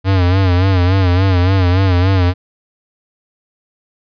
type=tone with vibrato; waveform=square; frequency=92.5 Hz; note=F#2; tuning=in tune; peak=-10 dBFS; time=0.04-2.34 s; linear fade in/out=50 ms; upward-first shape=sine; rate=3.5 Hz; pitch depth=87 cents each way; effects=resampled to 11025 Hz